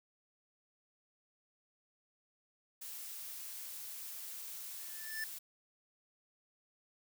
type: noise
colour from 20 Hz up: blue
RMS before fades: -46 dBFS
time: 2.81-5.39 s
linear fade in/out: 10 ms
type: tone with exponential growth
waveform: square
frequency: 1760 Hz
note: A6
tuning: in tune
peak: -36 dBFS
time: 4.73-5.24 s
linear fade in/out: 2 ms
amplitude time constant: 110 ms
effects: none